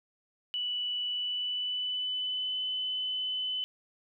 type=tone with pitch glide; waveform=sine; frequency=2960 to 3019 Hz; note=F#7 to F#7; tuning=0 to +34 cents; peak=-30 dBFS; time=0.54-3.64 s; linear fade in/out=0 ms; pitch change=+34 cents; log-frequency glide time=1.09-2.58 s; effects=none